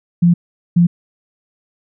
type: tone bursts at uneven times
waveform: sine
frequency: 172.9 Hz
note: F3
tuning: 17 cents flat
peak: -7 dBFS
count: 2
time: 0.22-0.34 / 0.76-0.87 s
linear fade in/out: 10 ms
effects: none